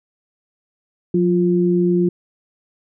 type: tone pair together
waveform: sine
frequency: 179.19 / 350 Hz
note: F3 / F4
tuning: +45 / +4 cents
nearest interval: octave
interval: 1159 cents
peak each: -16 dBFS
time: 1.14-2.09 s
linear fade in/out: 5 ms
effects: none